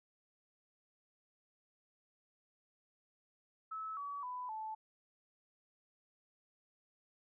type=tone with pitch steps; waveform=sine; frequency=1300 / 1138.3 / 996.7 / 872.7 Hz; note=E6 / C#6 / B5 / A5; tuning=-24 / +46 / +16 / -14 cents; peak=-40 dBFS; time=3.71-4.75 s; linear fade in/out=10 ms; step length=260 ms; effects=none